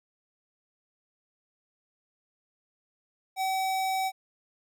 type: tone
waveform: square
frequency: 762 Hz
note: G5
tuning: 49 cents flat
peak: -27 dBFS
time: 3.36-4.12 s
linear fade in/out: 50 ms
effects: none